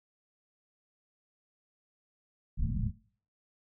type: low-pass noise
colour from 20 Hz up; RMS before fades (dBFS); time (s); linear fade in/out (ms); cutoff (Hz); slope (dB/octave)
pink; -30; 2.57-2.92; 50; 230; 96
effects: noise-tail reverb RT60 0.5 s tail -21 dB re dry